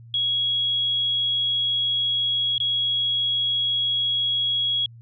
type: tone with dropouts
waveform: sine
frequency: 3322 Hz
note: G#7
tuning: in tune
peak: -20 dBFS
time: 0.14-4.86 s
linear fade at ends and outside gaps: 2 ms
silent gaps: 2.581-2.601 s
effects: added 116 Hz sine -42 dBFS peak until 5.01 s